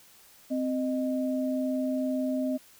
sine tone pair together, 259.8 / 618 Hz, C4 / D#5, -12 / -12 cents, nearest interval octave + minor third, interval 1500 cents, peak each -27 / -32 dBFS, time 0.5-2.58 s, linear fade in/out 20 ms, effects white hiss -56 dBFS RMS until 2.79 s

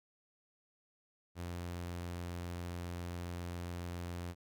sawtooth tone, 87.31 Hz, F2, in tune, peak -36 dBFS, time 1.35-4.35 s, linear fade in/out 50 ms, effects none

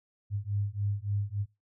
sine beating tone pair, 100 / 103.5 Hz, G2 / G#2, +35 / -5 cents, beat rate 3.5 Hz, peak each -32 / -32 dBFS, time 0.3-1.46 s, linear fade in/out 50 ms, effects noise-tail reverb RT60 0.2 s tail -18 dB re dry

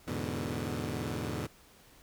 15% pulse chord, E dominant seventh, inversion none, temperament equal with one note detuned, 82.41 / 105.28 / 123.47 / 146.83 Hz, E2 / G#2 / B2 / D3, 0 / +24 / 0 / 0 cents, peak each -33 dBFS, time 0.07-1.47 s, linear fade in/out 10 ms, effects pink hiss -59 dBFS RMS until 2.02 s

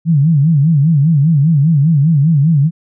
sine tone with vibrato, 151.9 Hz, D#3, 41 cents flat, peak -7 dBFS, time 0.05-2.71 s, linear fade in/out 50 ms, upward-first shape sine, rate 5 Hz, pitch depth 180 cents each way, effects none

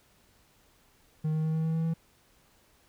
triangle tone with pitch steps, 155.56 / 156.91 / 158.28 / 159.66 / 161.05 / 162.45 / 163.86 Hz, D#3 / D#3 / D#3 / D#3 / E3 / E3 / E3, 0 / +15 / +30 / +45 / -40 / -25 / -10 cents, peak -24 dBFS, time 1.24-1.94 s, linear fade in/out 10 ms, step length 100 ms, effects pink hiss -64 dBFS RMS until 2.88 s

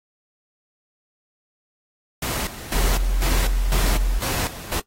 pink noise with tremolo, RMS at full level -25 dBFS, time 2.22-4.8 s, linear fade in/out 5 ms, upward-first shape square, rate 2 Hz, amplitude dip 75%
sine tone, 43 Hz, F1, 26 cents flat, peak -17 dBFS, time 2.74-4.2 s, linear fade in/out 20 ms
effects noise-tail reverb RT60 0.1 s tail -17 dB re dry + AAC 48 kbps

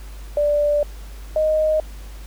sine tone pair in turn, 587.3 / 621.2 Hz, D5 / D#5, 0 / -3 cents, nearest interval minor second, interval 97 cents, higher second, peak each -15 dBFS, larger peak neither, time 0.37-0.83 / 1.36-1.8 s, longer first, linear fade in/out 2 ms, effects added 50 Hz sine -33 dBFS peak until 2.26 s + pink hiss -46 dBFS RMS until 2.26 s

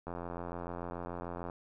click train, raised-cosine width 1 ms, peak -26 dBFS, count 125, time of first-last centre 0.07-1.499 s, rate 86.8 Hz, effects none

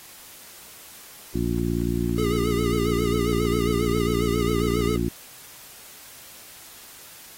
harmonic tone, 58.27 Hz, A#1, in tune, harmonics 1 / 2 / 3 / 4 / 5 / 6, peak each -29 / -29 / -29 / -29 / -29 / -29 dBFS, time 1.34-5.09 s, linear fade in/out 10 ms
clicks, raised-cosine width 0.5 ms, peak -30 dBFS, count 10, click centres 1.583 / 1.815 / 2.094 / 3.329 / 3.454 / 3.973 / 4.602 / 4.707 / 4.809 / 4.852 s
square tone with vibrato, 415.3 Hz, G#4, in tune, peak -26 dBFS, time 2.18-4.96 s, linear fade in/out 2 ms, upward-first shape sine, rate 7.4 Hz, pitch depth 77 cents each way
effects white hiss -45 dBFS RMS until 7.37 s + AAC 48 kbps

